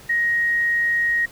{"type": "tone", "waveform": "sine", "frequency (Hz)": 1879, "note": "A#6", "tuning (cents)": 13, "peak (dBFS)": -17, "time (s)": [0.09, 1.26], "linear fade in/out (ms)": 10, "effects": ["pink hiss -45 dBFS RMS until 1.31 s"]}